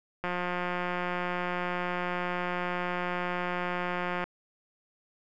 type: click train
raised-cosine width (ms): 0.5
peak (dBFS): -17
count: 713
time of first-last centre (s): 0.24-4.24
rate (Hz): 178
effects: none